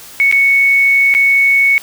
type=tone with dropouts; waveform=sine; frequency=2217 Hz; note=C#7; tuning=in tune; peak=-7 dBFS; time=0.2-1.78 s; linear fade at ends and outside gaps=0 ms; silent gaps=0.314-0.325 / 1.14-1.149 s; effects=white hiss -35 dBFS RMS until 1.82 s